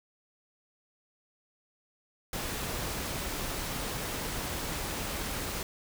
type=noise; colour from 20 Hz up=pink; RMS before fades=-35 dBFS; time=2.33-5.63 s; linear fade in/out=2 ms; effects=none